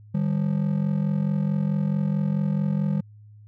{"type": "ring-modulated tone", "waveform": "triangle", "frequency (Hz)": 174.61, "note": "F3", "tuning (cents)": 0, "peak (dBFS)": -16, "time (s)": [0.14, 3.01], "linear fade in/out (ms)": 10, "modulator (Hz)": 22.3, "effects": ["added 105 Hz sine -45 dBFS peak until 3.47 s"]}